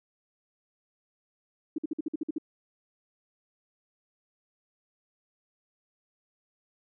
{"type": "tone bursts", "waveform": "sine", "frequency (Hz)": 309.5, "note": "D#4", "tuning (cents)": -9, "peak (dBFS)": -27, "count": 9, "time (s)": [1.76, 2.383], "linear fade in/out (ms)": 5, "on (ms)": 23, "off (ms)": 52, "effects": []}